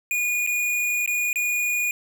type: tone with dropouts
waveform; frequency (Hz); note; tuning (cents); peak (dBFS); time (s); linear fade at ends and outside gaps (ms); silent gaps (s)
square; 2447; D#7; -29; -22; 0.11-1.91; 1; 0.465-0.473 / 1.061-1.076 / 1.33-1.358
effects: none